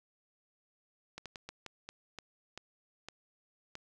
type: slowing click train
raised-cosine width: 0.2 ms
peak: -26 dBFS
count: 10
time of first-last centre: 1.18-3.754 s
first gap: 77 ms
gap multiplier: 1.31
effects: none